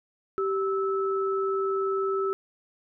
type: tone pair together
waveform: sine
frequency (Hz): 388.6 / 1307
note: G4 / E6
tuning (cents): -15 / -15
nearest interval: octave + major sixth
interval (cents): 2100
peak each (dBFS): -25 / -30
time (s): 0.38-2.33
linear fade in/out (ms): 0
effects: none